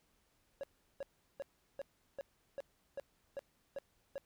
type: tone bursts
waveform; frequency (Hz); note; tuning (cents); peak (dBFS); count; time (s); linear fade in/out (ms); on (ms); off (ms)
triangle; 554.4; C#5; 0; -37; 10; 0.61-4.18; 0; 24; 370
effects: pink hiss -75 dBFS RMS until 4.25 s